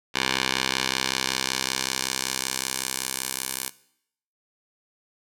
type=tone with band-pass filter sweep; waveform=10% pulse; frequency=65.3 Hz; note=C2; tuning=3 cents flat; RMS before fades=-28 dBFS; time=0.14-3.7 s; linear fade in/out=20 ms; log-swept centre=3200 to 11000 Hz; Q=0.92; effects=noise-tail reverb RT60 0.7 s tail -19 dB re dry